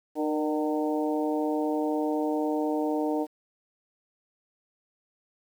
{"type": "harmonic tone with a mistuned harmonic", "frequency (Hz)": 152, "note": "D#3", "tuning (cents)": -40, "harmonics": [2, 3, 4, 5, 6], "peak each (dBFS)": [-27, -31, -33, -35, -37], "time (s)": [0.15, 3.27], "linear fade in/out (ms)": 50, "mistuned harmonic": 3, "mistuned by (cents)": 38, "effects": ["9-bit"]}